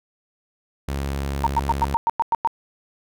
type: tone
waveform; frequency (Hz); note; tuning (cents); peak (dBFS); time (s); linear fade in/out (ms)
sawtooth; 69.3; C#2; 0; -20; 0.88-1.95; 5
type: tone bursts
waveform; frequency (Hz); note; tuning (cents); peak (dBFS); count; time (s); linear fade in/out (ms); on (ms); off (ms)
sine; 922; A#5; -19; -15; 9; 1.44-2.474; 0; 26; 100
effects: none